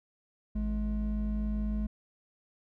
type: tone pair together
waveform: triangle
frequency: 53.62 / 211.6 Hz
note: A1 / G#3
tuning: -44 / +33 cents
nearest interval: 2 octaves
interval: 2377 cents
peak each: -28 / -30 dBFS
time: 0.55-1.87 s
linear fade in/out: 10 ms
effects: tanh soft clip ceiling -21 dBFS